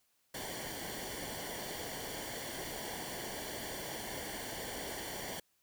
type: noise with comb filter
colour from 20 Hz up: pink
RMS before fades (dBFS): -42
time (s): 0.34-5.4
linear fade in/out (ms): 5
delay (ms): 0.78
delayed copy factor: -0.7
effects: white hiss -75 dBFS RMS until 5.62 s